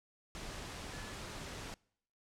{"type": "tone in noise", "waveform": "sine", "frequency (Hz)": 1720, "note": "A6", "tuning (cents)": -40, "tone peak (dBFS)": -53, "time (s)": [0.93, 1.14], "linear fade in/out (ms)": 0, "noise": "pink", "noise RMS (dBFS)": -45, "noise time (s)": [0.35, 1.74], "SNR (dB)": -11, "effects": ["noise-tail reverb RT60 0.7 s tail -26 dB re dry", "low-pass 8000 Hz 12 dB/octave"]}